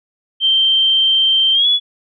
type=tone with pitch glide; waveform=sine; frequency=3136 to 3400 Hz; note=G7 to G#7; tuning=0 to +40 cents; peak=-10 dBFS; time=0.4-1.8 s; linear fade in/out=50 ms; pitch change=+140 cents; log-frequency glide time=1.53-1.67 s; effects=none